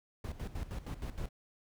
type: noise with tremolo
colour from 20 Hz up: brown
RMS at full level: -38 dBFS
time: 0.24-1.29 s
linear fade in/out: 5 ms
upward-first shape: square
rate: 6.4 Hz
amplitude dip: 75%
effects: none